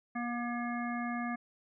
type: harmonic tone with a mistuned harmonic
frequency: 239 Hz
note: A#3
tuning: 43 cents sharp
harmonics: 1 / 3 / 5 / 7 / 9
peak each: -35 / -40 / -42 / -43 / -45 dBFS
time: 0.15-1.36 s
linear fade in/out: 10 ms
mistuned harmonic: 7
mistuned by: +20 cents
effects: none